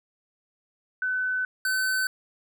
sine / square tone pair in turn, 1509 / 1522.1 Hz, F#6 / F#6, +34 / +49 cents, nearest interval unison, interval 15 cents, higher second, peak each -24 dBFS, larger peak neither, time 1.02-1.45 / 1.65-2.07 s, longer first, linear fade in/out 2 ms, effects none

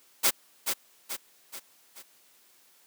white noise with echo, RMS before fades -22 dBFS, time 0.23-0.31 s, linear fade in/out 20 ms, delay 430 ms, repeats 4, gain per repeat -6 dB, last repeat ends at 2.03 s, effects white hiss -61 dBFS RMS until 2.86 s + high-pass 200 Hz 12 dB/octave

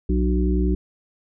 harmonic tone with a mistuned harmonic, 61.6 Hz, B1, 4 cents flat, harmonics 1 / 3 / 5 / 6, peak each -19 / -24 / -26 / -27 dBFS, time 0.09-0.75 s, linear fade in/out 5 ms, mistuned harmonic 5, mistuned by -54 cents, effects none

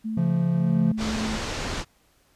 sine tone with pitch glide, 220 to 218.2 Hz, A3 to A3, 0 to -14 cents, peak -26 dBFS, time 0.04-1.37 s, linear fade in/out 20 ms, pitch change -14 cents, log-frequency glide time 0.2-0.99 s
triangle chord, Db augmented, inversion none, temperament equal with one note detuned, 138.59 / 172.11 / 220 Hz, Db3 / F3 / A3, 0 / -25 / 0 cents, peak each -24 / -19 / -25 dBFS, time 0.17-0.92 s, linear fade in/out 5 ms
pink low-pass noise, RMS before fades -30 dBFS, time 0.97-1.85 s, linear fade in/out 50 ms, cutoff 6900 Hz, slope 24 dB/octave
effects pink hiss -63 dBFS RMS until 2.35 s + resampled to 32000 Hz

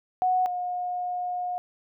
sine tone pair in turn, 737 / 719.3 Hz, F#5 / F#5, -7 / -49 cents, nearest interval unison, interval 42 cents, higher first, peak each -20 / -27 dBFS, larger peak first, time 0.22-0.46 / 0.46-1.58 s, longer second, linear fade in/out 0 ms, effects none

